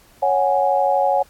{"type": "chord", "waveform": "sine", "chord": "C# suspended fourth", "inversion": "none", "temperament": "just", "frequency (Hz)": [554.4, 739.2, 831.5], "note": ["C#5", "F#5", "G#5"], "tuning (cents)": [0, -2, 2], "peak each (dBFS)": -19, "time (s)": [0.22, 1.23], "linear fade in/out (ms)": 10, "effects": ["pink hiss -52 dBFS RMS until 1.29 s", "AAC 64 kbps"]}